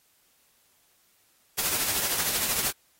white noise with tremolo, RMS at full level -25 dBFS, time 1.57-2.72 s, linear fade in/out 20 ms, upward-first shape triangle, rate 13 Hz, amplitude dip 50%, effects white hiss -65 dBFS RMS until 2.99 s + AAC 48 kbps

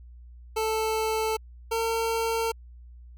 25% pulse tone pair in turn, 440 / 454.2 Hz, A4 / A#4, 0 / -45 cents, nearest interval minor second, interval 55 cents, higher second, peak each -21 dBFS, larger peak neither, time 0.56-1.37 / 1.71-2.52 s, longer neither, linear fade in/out 10 ms, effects added 60 Hz sine -44 dBFS peak until 3.17 s

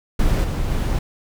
brown noise with level steps, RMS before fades -17 / -22 / -20 dBFS, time 0.19-0.99 s, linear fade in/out 5 ms, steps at 0.44 / 0.7 s, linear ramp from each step 2 ms, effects none

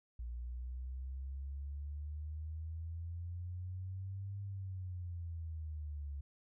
sine exponential two-way sweep, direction up then down, 58.6 to 100 to 70 Hz, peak -40 dBFS, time 0.19-6.21 s, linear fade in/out 5 ms, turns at 4.41 s, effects none

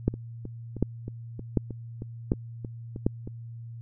two click trains, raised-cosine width 3 ms, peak -9 / -23 dBFS, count 5 / 11, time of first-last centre 0.08-3.065 / 0.14-3.275 s, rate 1.34 / 3.19 Hz, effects added 116 Hz sine -38 dBFS peak until 3.81 s

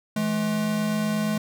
square tone pair together, 164.81 / 213.4 Hz, E3 / G#3, 0 / +47 cents, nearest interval major third, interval 447 cents, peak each -31 / -24 dBFS, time 0.16-1.38 s, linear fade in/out 5 ms, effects none

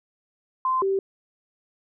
sine tone pair in turn, 1037 / 388.4 Hz, C6 / G4, -16 / -16 cents, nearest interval octave + perfect fourth, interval 1700 cents, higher first, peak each -20 dBFS, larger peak neither, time 0.65-0.82 / 0.82-0.99 s, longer neither, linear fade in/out 2 ms, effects none

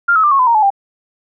sine tone with pitch steps, 1396.9 / 1288.4 / 1188.3 / 1096 / 1010.8 / 932.3 / 859.9 / 793.1 Hz, F6 / E6 / D6 / C#6 / B5 / A#5 / A5 / G5, 0 / -40 / +20 / -20 / +40 / 0 / -40 / +20 cents, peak -8 dBFS, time 0.08-0.704 s, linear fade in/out 10 ms, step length 78 ms, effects none

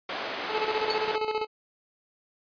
pink band-pass noise, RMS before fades -34 dBFS, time 0.09-1.16 s, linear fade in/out 2 ms, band 450 to 3900 Hz, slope 12 dB/octave
25% pulse tone with tremolo, 432.1 Hz, A4, 31 cents flat, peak -21 dBFS, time 0.48-1.47 s, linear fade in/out 50 ms, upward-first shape square, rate 15 Hz, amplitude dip 60%
sine tone with exponential decay, 4448 Hz, C#8, 5 cents sharp, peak -25 dBFS, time 0.9-1.04 s, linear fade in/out 1 ms, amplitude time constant 30 ms
effects resampled to 11025 Hz

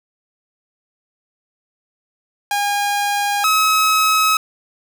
sawtooth tone pair in turn, 814 / 1280.6 Hz, G#5 / D#6, -35 / +49 cents, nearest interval minor sixth, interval 784 cents, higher second, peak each -13 / -9 dBFS, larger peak second, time 2.51-3.44 / 3.44-4.37 s, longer neither, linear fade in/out 2 ms, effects none

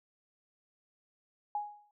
sine tone with exponential decay, 830.6 Hz, G#5, in tune, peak -29 dBFS, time 1.55-1.91 s, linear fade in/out 2 ms, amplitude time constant 77 ms, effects none

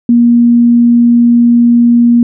sine tone, 237.5 Hz, A#3, 33 cents sharp, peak -3 dBFS, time 0.09-2.23 s, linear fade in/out 2 ms, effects none

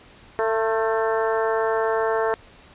harmonic tone with a mistuned harmonic, 223.1 Hz, A3, 24 cents sharp, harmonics 2 / 3 / 4 / 5 / 6 / 7 / 8, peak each -22 / -26 / -28 / -30 / -32 / -33 / -34 dBFS, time 0.39-2.34 s, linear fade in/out 0 ms, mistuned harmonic 5, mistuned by -43 cents, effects pink hiss -49 dBFS RMS until 2.74 s + resampled to 8000 Hz

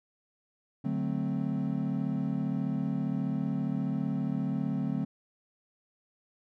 triangle chord, D dominant seventh, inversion none, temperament equal, 146.83 / 185 / 220 / 261.6 Hz, D3 / F#3 / A3 / C4, 0 / 0 / 0 / 0 cents, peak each -32 dBFS, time 0.84-5.05 s, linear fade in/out 10 ms, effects none

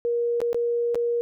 sine tone with dropouts, 473.6 Hz, A#4, 27 cents sharp, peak -21 dBFS, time 0.05-1.21 s, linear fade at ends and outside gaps 0 ms, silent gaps 0.404-0.416 / 0.53-0.545 / 0.946-0.955 s, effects none

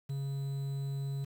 triangle tone with quantisation, 138.1 Hz, C#3, 6 cents flat, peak -31 dBFS, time 0.09-1.25 s, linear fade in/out 10 ms, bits 9, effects none

